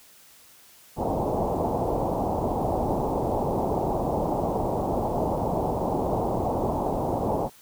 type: low-pass noise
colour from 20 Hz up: white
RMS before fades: -26 dBFS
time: 0.96-7.5 s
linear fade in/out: 50 ms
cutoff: 900 Hz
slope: 48 dB/octave
effects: white hiss -53 dBFS RMS until 7.61 s